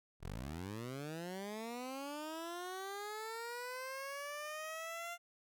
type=linear sweep; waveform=15% pulse; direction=up; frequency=35.07 to 698.5 Hz; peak=-36 dBFS; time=0.2-5.18 s; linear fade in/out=50 ms; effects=none